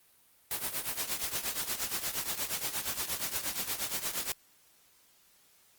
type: noise with tremolo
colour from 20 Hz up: white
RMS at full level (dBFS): -31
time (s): 0.51-4.32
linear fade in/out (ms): 0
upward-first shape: triangle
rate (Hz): 8.5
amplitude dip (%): 85
effects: white hiss -64 dBFS RMS until 5.78 s + Opus 32 kbps